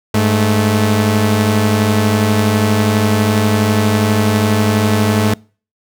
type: tone pair together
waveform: sawtooth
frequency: 102.7 / 217.6 Hz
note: G#2 / A3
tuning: -19 / -19 cents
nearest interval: octave + minor second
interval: 1300 cents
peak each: -10 dBFS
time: 0.14-5.34 s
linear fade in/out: 5 ms
effects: noise-tail reverb RT60 0.4 s tail -26 dB re dry